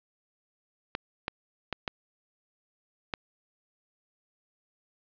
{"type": "clicks", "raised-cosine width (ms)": 0.3, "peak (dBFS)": -14, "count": 5, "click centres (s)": [0.951, 1.281, 1.727, 1.878, 3.138], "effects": ["resampled to 11025 Hz", "9-bit"]}